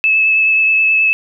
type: tone with vibrato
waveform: sine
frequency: 2606 Hz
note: E7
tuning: 20 cents flat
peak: -9 dBFS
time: 0.04-1.13 s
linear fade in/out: 0 ms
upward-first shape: triangle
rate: 9.4 Hz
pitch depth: 17 cents each way
effects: none